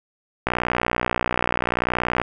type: click train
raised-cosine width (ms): 0.5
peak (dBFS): -5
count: 107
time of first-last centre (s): 0.47-2.216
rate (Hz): 60.7
effects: none